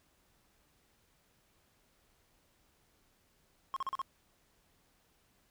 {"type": "tone bursts", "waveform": "triangle", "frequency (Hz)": 1075, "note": "C6", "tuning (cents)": 47, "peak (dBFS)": -31, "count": 5, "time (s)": [3.74, 4.016], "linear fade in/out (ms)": 0, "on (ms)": 24, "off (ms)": 39, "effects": ["pink hiss -71 dBFS RMS until 5.5 s"]}